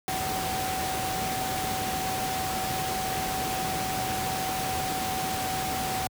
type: tone in noise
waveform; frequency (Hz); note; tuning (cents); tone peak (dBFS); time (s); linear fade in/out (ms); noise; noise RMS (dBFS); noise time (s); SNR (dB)
sine; 756; F#5; +37; -30; 0.08-6.07; 0; pink; -31; 0.08-6.07; -2
effects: high-pass 80 Hz 12 dB/octave